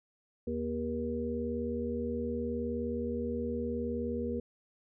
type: harmonic tone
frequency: 79.2 Hz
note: D#2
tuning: 31 cents sharp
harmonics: 1 / 3 / 5 / 6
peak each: -40 / -35 / -40 / -36 dBFS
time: 0.47-4.4 s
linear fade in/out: 5 ms
effects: none